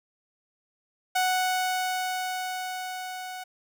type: tone with level ramp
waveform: sawtooth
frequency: 740 Hz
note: F#5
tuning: in tune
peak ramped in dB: -18 to -32 dBFS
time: 1.15-3.44 s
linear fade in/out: 10 ms
effects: none